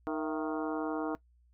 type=harmonic tone with a mistuned harmonic; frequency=155.56 Hz; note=D#3; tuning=in tune; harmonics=2 / 3 / 4 / 5 / 6 / 7 / 8 / 9; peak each=-34 / -38 / -40 / -42 / -44 / -45 / -46 / -47 dBFS; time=0.07-1.15 s; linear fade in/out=0 ms; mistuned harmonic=4; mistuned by=+110 cents; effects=noise-tail reverb RT60 0.1 s tail -20 dB re dry + added 60 Hz sine -62 dBFS peak until 1.53 s